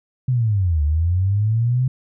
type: linear two-way sweep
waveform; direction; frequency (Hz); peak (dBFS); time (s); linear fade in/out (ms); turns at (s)
sine; down then up; 130.81 to 72.1 to 130.81; -15; 0.28-1.88; 5; 0.83
effects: none